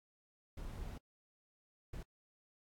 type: noise bursts at uneven times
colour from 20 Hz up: brown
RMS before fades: -45 dBFS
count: 2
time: 0.57-0.98 / 1.93-2.03 s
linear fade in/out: 5 ms
effects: AAC 64 kbps

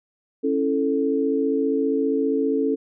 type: chord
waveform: sine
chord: A major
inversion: first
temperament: just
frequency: 275 / 330 / 440 Hz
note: C#4 / E4 / A4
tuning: -14 / +2 / 0 cents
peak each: -22 / -28 / -22 dBFS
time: 0.43-2.76 s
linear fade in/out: 20 ms
effects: none

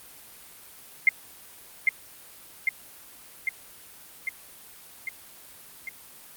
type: tone with echo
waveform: sine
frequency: 2109 Hz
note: C7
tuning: 13 cents sharp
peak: -13 dBFS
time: 1.07-1.09 s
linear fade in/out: 2 ms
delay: 800 ms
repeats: 6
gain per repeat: -3 dB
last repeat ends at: 5.89 s
effects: white hiss -48 dBFS RMS until 6.36 s + Opus 32 kbps

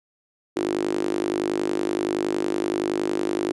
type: tone with high-pass filter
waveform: sawtooth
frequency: 50.7 Hz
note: G#1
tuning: 41 cents flat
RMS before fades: -25 dBFS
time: 0.56-3.52 s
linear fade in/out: 5 ms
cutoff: 340 Hz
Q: 6.4
effects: resampled to 24000 Hz

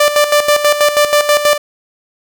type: tone with tremolo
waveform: sawtooth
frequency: 590 Hz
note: D5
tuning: 8 cents sharp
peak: -3 dBFS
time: 0-1.58 s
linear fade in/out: 5 ms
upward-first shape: square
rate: 6.2 Hz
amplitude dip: 65%
effects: none

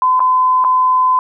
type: tone with dropouts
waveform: sine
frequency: 1019 Hz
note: C6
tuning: 46 cents flat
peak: -9 dBFS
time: 0.02-1.19 s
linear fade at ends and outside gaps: 1 ms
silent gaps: 0.195-0.203 / 0.641-0.647 s
effects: none

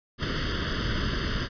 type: noise with comb filter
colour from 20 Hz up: pink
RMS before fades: -28 dBFS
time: 0.18-1.49 s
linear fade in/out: 50 ms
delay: 0.62 ms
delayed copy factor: +0.95
effects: resampled to 11025 Hz

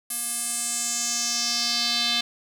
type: tone with band-pass filter sweep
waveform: square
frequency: 237.1 Hz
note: A#3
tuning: 30 cents sharp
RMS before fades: -26 dBFS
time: 0.1-2.21 s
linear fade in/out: 5 ms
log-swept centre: 11000 to 3700 Hz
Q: 3.5
effects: 7-bit

